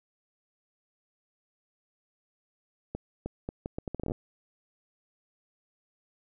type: accelerating click train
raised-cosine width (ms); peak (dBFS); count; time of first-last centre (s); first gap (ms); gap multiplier
2; -20; 14; 2.95-4.119; 310; 0.74
effects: none